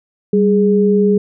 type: tone pair together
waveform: sine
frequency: 196 / 415.3 Hz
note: G3 / G#4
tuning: 0 / 0 cents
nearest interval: octave + minor second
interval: 1300 cents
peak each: -12 dBFS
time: 0.33-1.18 s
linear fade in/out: 5 ms
effects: none